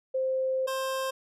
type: tone pair in turn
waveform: sine / 25% pulse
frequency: 523.3 / 528.5 Hz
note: C5 / C5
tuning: 0 / +17 cents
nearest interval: unison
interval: 17 cents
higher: second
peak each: -25 dBFS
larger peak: neither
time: 0.14-0.67 / 0.67-1.11 s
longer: first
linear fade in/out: 10 ms
effects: resampled to 32000 Hz